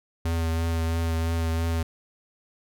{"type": "tone with vibrato", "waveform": "square", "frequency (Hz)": 82.41, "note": "E2", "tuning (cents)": 0, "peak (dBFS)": -24, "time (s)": [0.25, 1.83], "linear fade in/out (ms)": 5, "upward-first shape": "triangle", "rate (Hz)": 3, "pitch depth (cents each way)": 21, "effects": []}